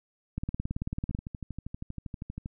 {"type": "two click trains", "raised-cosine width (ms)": 5, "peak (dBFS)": [-24, -19], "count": [18, 15], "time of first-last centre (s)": [[1.11, 2.459], [0.38, 1.149]], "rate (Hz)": [12.6, 18.2], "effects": []}